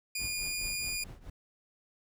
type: tone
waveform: 15% pulse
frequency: 2431 Hz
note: D#7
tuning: 41 cents flat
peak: -26 dBFS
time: 0.15-1.04 s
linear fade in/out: 5 ms
type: noise with tremolo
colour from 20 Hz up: brown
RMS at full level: -42 dBFS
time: 0.19-1.3 s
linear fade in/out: 5 ms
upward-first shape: triangle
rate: 4.7 Hz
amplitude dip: 90%
effects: none